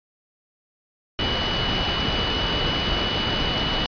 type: tone in noise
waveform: sine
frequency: 2952 Hz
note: F#7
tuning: 5 cents flat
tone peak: -26 dBFS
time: 1.19-3.86 s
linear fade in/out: 0 ms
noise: pink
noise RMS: -24 dBFS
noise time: 1.19-3.86 s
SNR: -5 dB
effects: resampled to 11025 Hz